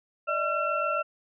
sine tone cluster, 592 / 639 / 1360 / 2693 Hz, D5 / D#5 / F6 / E7, +14 / +46 / -46 / +36 cents, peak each -31 / -33 / -27 / -35 dBFS, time 0.27-1.03 s, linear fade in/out 20 ms, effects none

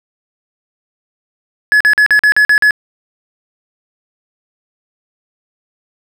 triangle tone bursts, 1700 Hz, G#6, 40 cents sharp, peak -4 dBFS, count 8, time 1.72-2.708 s, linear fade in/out 0 ms, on 85 ms, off 44 ms, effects none

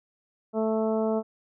harmonic tone, 220 Hz, A3, in tune, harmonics 1 / 2 / 3 / 4 / 5 / 6, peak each -27 / -27 / -29 / -37 / -42 / -43 dBFS, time 0.53-1.23 s, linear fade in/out 50 ms, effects none

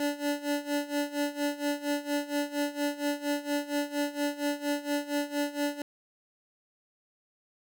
25% pulse tone with tremolo, 289.7 Hz, D4, 24 cents flat, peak -22 dBFS, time 0-5.82 s, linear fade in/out 2 ms, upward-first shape sine, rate 4.3 Hz, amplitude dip 85%, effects none

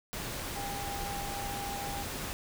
sine tone in noise, 802 Hz, G5, 39 cents sharp, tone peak -38 dBFS, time 0.56-2.03 s, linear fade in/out 0 ms, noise pink, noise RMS -38 dBFS, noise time 0.13-2.33 s, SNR -3 dB, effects none

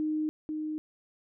sine tone with echo, 308.3 Hz, D#4, 16 cents flat, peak -27 dBFS, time 0-0.29 s, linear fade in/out 0 ms, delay 490 ms, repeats 1, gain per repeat -4 dB, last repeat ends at 0.78 s, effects none

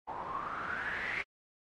white noise with low-pass filter sweep, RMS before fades -38 dBFS, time 0.07-1.23 s, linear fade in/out 20 ms, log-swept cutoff 880 to 2200 Hz, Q 8.1, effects AAC 32 kbps

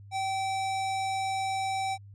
square tone, 772 Hz, G5, 27 cents flat, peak -29 dBFS, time 0.11-1.98 s, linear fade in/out 50 ms, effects added 100 Hz sine -46 dBFS peak until 2.14 s + resampled to 22050 Hz

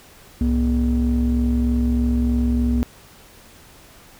triangle ring-modulated tone, 87.31 Hz, F2, in tune, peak -11 dBFS, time 0.41-2.83 s, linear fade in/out 0 ms, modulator 153 Hz, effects pink hiss -47 dBFS RMS until 4.19 s

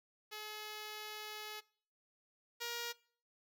5% pulse tone pair in turn, 425.7 / 472.9 Hz, G#4 / A#4, +43 / +25 cents, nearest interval major second, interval 182 cents, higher second, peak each -33 / -28 dBFS, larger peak second, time 0.31-1.61 / 2.6-2.93 s, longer first, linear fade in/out 20 ms, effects noise-tail reverb RT60 0.5 s tail -23 dB re dry

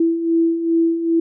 sine beating tone pair, 329.6 / 332.1 Hz, E4 / E4, 0 / +13 cents, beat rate 2.5 Hz, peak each -22 / -15 dBFS, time 0-1.2 s, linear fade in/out 5 ms, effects none

